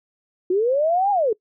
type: linear two-way sweep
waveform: sine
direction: up then down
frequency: 350 to 830.6 to 406.7 Hz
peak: -16 dBFS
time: 0.5-1.33 s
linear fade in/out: 5 ms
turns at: 1.11 s
effects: noise-tail reverb RT60 0.1 s tail -23 dB re dry